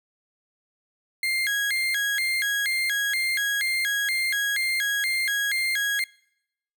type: tone with vibrato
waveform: 35% pulse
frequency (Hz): 1864.7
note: A#6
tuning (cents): 0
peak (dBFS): -21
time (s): 1.23-6.04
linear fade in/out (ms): 2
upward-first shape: square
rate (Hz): 2.1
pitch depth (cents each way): 210
effects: noise-tail reverb RT60 0.8 s tail -25 dB re dry